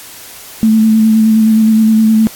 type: tone with vibrato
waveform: sine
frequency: 220 Hz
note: A3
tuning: in tune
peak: -5 dBFS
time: 0.63-2.27 s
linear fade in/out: 0 ms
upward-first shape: square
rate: 9.6 Hz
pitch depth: 16 cents each way
effects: white hiss -32 dBFS RMS until 2.35 s + AAC 64 kbps